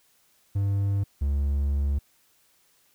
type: tone pair in turn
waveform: triangle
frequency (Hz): 99.5 / 70.54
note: G2 / C#2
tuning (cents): +26 / +31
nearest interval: tritone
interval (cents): 595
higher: first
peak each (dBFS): -20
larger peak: neither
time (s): 0.55-1.04 / 1.21-1.99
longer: second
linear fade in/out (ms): 10
effects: white hiss -64 dBFS RMS until 2.94 s